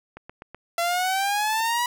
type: click train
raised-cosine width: 0.5 ms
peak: -24 dBFS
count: 4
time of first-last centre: 0.17-0.546 s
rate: 7.97 Hz
type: exponential sweep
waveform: sawtooth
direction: up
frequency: 675 to 979 Hz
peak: -18 dBFS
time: 0.78-1.86 s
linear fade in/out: 2 ms
effects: none